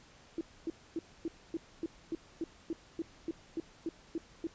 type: tone bursts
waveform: sine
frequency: 329.6 Hz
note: E4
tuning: in tune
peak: -32 dBFS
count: 15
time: 0.38-4.47 s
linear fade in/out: 2 ms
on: 30 ms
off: 260 ms
effects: pink hiss -59 dBFS RMS until 4.54 s + resampled to 16000 Hz